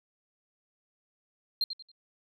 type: tone with echo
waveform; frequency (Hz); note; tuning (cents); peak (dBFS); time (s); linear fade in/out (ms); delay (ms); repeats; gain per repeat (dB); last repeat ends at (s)
sine; 4186; C8; 0; -22; 1.61-1.64; 2; 92; 3; -11; 1.916
effects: tanh soft clip ceiling -23 dBFS